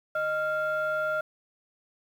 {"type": "tone pair together", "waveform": "sine", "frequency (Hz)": [620, 1389.9], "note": ["D#5", "F6"], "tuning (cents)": [-6, -9], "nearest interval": "octave + major second", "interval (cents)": 1397, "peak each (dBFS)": -27, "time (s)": [0.15, 1.21], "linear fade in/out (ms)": 5, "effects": ["tanh soft clip ceiling -21 dBFS", "9-bit"]}